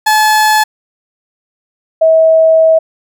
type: tone pair in turn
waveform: 30% pulse / sine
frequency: 860 / 644.3 Hz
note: A5 / E5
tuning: -40 / -40 cents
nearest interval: perfect fourth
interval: 500 cents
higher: first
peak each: -4 dBFS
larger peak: neither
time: 0.06-0.64 / 2.01-2.79 s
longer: second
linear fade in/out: 10 ms
effects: none